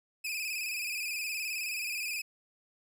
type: tone with vibrato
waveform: sawtooth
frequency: 2489 Hz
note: D#7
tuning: in tune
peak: -30 dBFS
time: 0.24-2.22 s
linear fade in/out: 10 ms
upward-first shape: square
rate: 19 Hz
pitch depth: 57 cents each way
effects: none